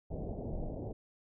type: low-pass noise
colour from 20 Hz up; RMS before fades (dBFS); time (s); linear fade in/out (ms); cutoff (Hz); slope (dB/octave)
pink; -39; 0.1-0.93; 10; 710; 48
effects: none